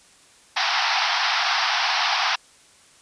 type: band-pass noise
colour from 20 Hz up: pink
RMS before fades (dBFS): -22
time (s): 0.56-2.36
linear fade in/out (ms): 10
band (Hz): 700 to 5600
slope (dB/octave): 96
effects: white hiss -53 dBFS RMS until 3.01 s + resampled to 22050 Hz